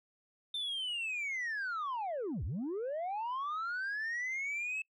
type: linear two-way sweep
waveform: sine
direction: down then up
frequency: 3601 to 57.2 to 2618 Hz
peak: -32 dBFS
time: 0.54-4.82 s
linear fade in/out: 5 ms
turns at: 2.44 s
effects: noise-tail reverb RT60 0.1 s tail -26 dB re dry + tanh soft clip ceiling -33 dBFS